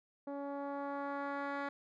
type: tone with low-pass filter sweep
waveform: 10% pulse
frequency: 281.6 Hz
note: C#4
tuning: 27 cents sharp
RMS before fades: -40 dBFS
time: 0.27-1.69 s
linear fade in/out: 5 ms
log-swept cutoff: 570 to 2200 Hz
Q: 1
effects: none